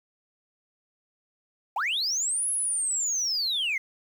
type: linear two-way sweep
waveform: sine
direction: up then down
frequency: 698.5 to 10830 to 2014 Hz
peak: -23 dBFS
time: 1.76-3.78 s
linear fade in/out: 5 ms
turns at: 2.5 s
effects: tanh soft clip ceiling -22 dBFS + 9-bit